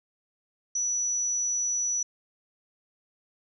sine tone, 5910 Hz, F#8, 3 cents flat, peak -25 dBFS, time 0.75-2.03 s, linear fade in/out 5 ms, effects none

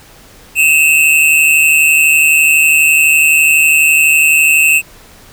square tone pair together, 2565 / 2717 Hz, E7 / F7, -48 / -48 cents, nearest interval minor second, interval 100 cents, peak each -10 dBFS, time 0.55-4.82 s, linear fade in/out 50 ms, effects pink hiss -40 dBFS RMS until 5.32 s

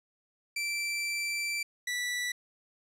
sawtooth tone pair in turn, 2339 / 1962.9 Hz, D7 / B6, -8 / -11 cents, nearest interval minor third, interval 303 cents, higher first, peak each -27 dBFS, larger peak neither, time 0.56-1.63 / 1.87-2.32 s, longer first, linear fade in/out 5 ms, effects low-pass 11000 Hz 12 dB/octave

